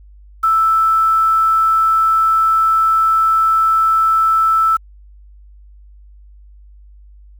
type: tone with quantisation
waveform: sine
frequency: 1320 Hz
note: E6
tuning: 2 cents sharp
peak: -10 dBFS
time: 0.43-4.77 s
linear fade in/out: 10 ms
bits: 6
effects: added 50 Hz sine -39 dBFS peak until 7.39 s